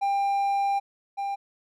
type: tone pair in turn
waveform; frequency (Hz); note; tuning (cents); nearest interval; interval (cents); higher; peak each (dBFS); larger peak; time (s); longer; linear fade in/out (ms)
triangle; 796 / 796; G5 / G5; +26 / +26; unison; 0; neither; -20 / -25; first; 0.01-0.8 / 1.17-1.36; first; 20
effects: none